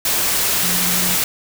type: tone in noise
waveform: sine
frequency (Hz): 180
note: F#3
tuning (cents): -47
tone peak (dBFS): -26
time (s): 0.63-1.15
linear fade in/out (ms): 2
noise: white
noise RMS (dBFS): -18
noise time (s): 0.05-1.24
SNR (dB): -11
effects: none